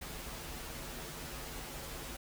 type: noise with comb filter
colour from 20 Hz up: pink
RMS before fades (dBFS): -44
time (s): 0.01-2.17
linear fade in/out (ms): 10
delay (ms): 10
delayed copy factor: -0.75
effects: none